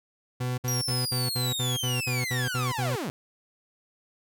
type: tone bursts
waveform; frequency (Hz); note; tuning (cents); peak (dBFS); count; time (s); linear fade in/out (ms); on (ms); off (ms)
40% pulse; 125.2; B2; +24; -26; 11; 0.4-2.96; 10; 180; 58
type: linear sweep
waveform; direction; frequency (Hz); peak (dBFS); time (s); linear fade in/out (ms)
sawtooth; down; 5780 to 113.9; -26; 0.68-3.1; 0
effects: none